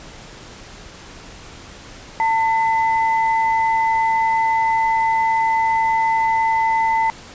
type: tone pair together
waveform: sine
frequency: 897.1 / 2014 Hz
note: A5 / B6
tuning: +33 / +33 cents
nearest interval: octave + major second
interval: 1400 cents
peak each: -15 / -24 dBFS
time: 2.2-7.1 s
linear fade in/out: 0 ms
effects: pink hiss -39 dBFS RMS until 7.34 s + resampled to 16000 Hz